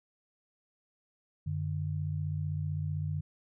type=tone pair together; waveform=sine; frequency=94.35 / 150 Hz; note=F#2 / D3; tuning=+34 / +37 cents; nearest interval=minor sixth; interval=803 cents; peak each=-34 / -33 dBFS; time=1.46-3.21 s; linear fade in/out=10 ms; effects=none